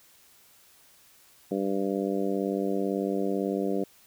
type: harmonic tone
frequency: 98 Hz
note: G2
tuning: in tune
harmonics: 2 / 3 / 4 / 5 / 6 / 7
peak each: -31 / -31 / -31 / -33 / -37 / -39 dBFS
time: 1.51-3.84 s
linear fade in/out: 5 ms
effects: white hiss -58 dBFS RMS until 4.06 s